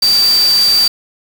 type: tone in noise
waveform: sine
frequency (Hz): 4651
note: D8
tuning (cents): -18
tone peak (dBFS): -8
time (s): 0.02-0.88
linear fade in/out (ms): 5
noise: white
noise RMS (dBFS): -21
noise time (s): 0.02-0.88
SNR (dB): +10
effects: none